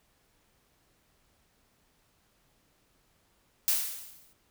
blue noise with exponential decay, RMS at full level -24 dBFS, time 3.68-4.33 s, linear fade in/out 0 ms, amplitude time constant 140 ms, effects pink hiss -69 dBFS RMS until 4.5 s

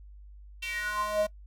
square tone with high-pass filter sweep, 210 Hz, G#3, 19 cents sharp, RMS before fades -31 dBFS, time 0.62-1.27 s, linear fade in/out 10 ms, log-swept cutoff 2800 to 520 Hz, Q 6.4, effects noise-tail reverb RT60 0.1 s tail -21 dB re dry + added 50 Hz sine -46 dBFS peak until 1.46 s

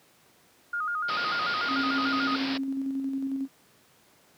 sine tone with vibrato, 1329 Hz, E6, 14 cents sharp, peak -27 dBFS, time 0.73-2.36 s, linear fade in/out 5 ms, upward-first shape square, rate 6.8 Hz, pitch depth 110 cents each way
white low-pass noise, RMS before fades -34 dBFS, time 1.08-2.58 s, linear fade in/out 10 ms, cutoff 5100 Hz, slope 96 dB/octave
sine tone with tremolo, 270 Hz, C#4, 45 cents flat, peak -26 dBFS, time 1.68-3.48 s, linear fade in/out 50 ms, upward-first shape square, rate 11 Hz, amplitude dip 30%
effects pink hiss -60 dBFS RMS until 4.37 s + high-pass 150 Hz 12 dB/octave

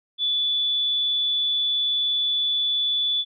sine tone, 3461 Hz, A7, 29 cents flat, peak -20 dBFS, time 0.18-3.25 s, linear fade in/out 50 ms, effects none

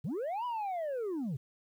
sine linear two-way sweep, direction up then down, 116.3 to 1000 to 116.3 Hz, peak -30 dBFS, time 0.04-1.37 s, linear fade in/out 10 ms, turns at 0.45 s, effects tanh soft clip ceiling -32 dBFS + 11-bit

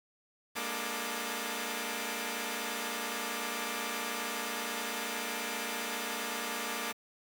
5% pulse tone cluster, 206.7 / 235.3 / 294.2 / 438.7 / 1204 Hz, G#3 / A#3 / D4 / A4 / D6, -8 / +16 / +3 / -5 / +43 cents, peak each -31 / -27 / -31 / -30 / -30 dBFS, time 0.55-6.93 s, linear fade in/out 20 ms, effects 9-bit

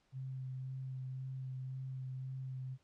sine tone with vibrato, 130.81 Hz, C3, in tune, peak -40 dBFS, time 0.12-2.78 s, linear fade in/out 50 ms, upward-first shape sine, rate 1.9 Hz, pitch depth 14 cents each way, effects pink hiss -75 dBFS RMS until 2.83 s + low-pass 6000 Hz 12 dB/octave

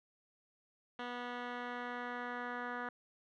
10% pulse tone with low-pass filter sweep, 244.2 Hz, B3, 19 cents flat, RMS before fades -42 dBFS, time 0.99-2.89 s, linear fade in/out 2 ms, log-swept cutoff 2600 to 1700 Hz, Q 2.7, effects none

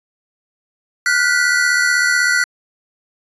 square tone cluster, 1428 / 1504 / 1967 Hz, F6 / F#6 / B6, +38 / +28 / -7 cents, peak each -18 dBFS, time 1.06-2.44 s, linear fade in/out 2 ms, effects resampled to 22050 Hz

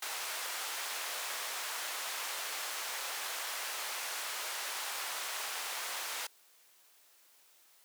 pink band-pass noise, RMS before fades -39 dBFS, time 0.02-6.27 s, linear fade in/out 5 ms, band 850 to 16000 Hz, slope 12 dB/octave, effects white hiss -64 dBFS RMS until 7.84 s + high-pass 400 Hz 12 dB/octave

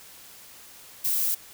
violet noise, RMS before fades -25 dBFS, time 1.04-1.35 s, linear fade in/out 10 ms, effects white hiss -48 dBFS RMS until 1.53 s

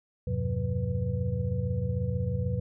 sine tone cluster, 82.2 / 98.1 / 124.5 / 178.7 / 493.4 Hz, E2 / G2 / B2 / F3 / B4, -4 / +2 / +14 / +40 / -2 cents, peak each -34 / -31 / -31 / -35 / -37 dBFS, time 0.27-2.6 s, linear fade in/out 5 ms, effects none

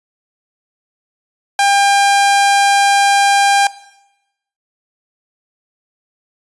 sawtooth tone, 800 Hz, G5, 35 cents sharp, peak -6 dBFS, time 1.59-3.67 s, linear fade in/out 2 ms, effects noise-tail reverb RT60 0.9 s tail -17 dB re dry + resampled to 24000 Hz

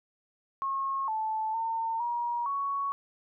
sine tone with pitch steps, 1086 / 875 / 906 / 952 / 1115 Hz, C#6 / A5 / A#5 / A#5 / C#6, -36 / -10 / -50 / +36 / +10 cents, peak -28 dBFS, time 0.62-2.92 s, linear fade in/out 0 ms, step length 460 ms, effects none

